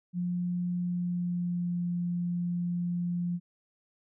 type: tone with pitch glide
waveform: sine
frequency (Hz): 177.1 to 174.86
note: F3 to F3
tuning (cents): +24 to +2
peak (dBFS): -28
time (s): 0.13-3.4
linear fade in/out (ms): 50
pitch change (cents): -22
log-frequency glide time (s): 0.78-1.84
effects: none

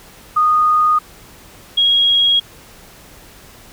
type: tone pair in turn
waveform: sine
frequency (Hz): 1234 / 3294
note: D#6 / G#7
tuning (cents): -15 / -15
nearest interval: octave + perfect fourth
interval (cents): 1700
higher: second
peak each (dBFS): -10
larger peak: neither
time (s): 0.36-0.99 / 1.77-2.4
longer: neither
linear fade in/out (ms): 10
effects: pink hiss -42 dBFS RMS until 3.72 s

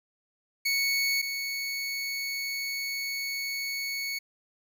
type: tone pair in turn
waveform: 25% pulse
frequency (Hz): 2217 / 2217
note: C#7 / C#7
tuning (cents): 0 / 0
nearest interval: unison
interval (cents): 0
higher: neither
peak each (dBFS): -21 / -27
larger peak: first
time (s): 0.65-1.22 / 1.22-4.19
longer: second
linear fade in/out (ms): 10
effects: none

